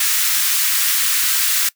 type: high-pass noise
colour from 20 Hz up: white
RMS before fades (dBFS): -17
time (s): 0-1.69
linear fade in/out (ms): 5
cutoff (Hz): 1300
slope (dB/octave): 24
effects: noise-tail reverb RT60 0.1 s tail -21 dB re dry